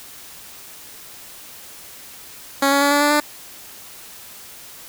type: tone with pitch steps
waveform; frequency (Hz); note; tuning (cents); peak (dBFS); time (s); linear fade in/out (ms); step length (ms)
10% pulse; 276.7 / 280.6 / 284.5 / 288.5 / 292.5 / 296.6; C#4 / C#4 / C#4 / D4 / D4 / D4; -3 / +21 / +45 / -31 / -7 / +17; -6; 2.62-3.202; 5; 97
effects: white hiss -40 dBFS RMS until 4.88 s